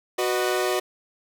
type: chord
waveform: sawtooth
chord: B major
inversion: second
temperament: equal with one note detuned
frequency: 370 / 493.9 / 611.2 Hz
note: F#4 / B4 / D#5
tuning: 0 / 0 / -31 cents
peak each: -20 / -25 / -24 dBFS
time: 0.18-0.8 s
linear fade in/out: 10 ms
effects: none